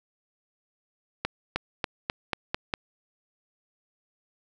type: accelerating click train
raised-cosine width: 0.3 ms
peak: -10 dBFS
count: 7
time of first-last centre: 1.25-2.738 s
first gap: 310 ms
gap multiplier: 0.91
effects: none